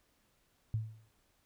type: tone with exponential decay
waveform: sine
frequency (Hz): 110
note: A2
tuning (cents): 0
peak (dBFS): -28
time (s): 0.74-1.09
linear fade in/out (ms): 0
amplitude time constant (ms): 76
effects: pink hiss -73 dBFS RMS until 1.45 s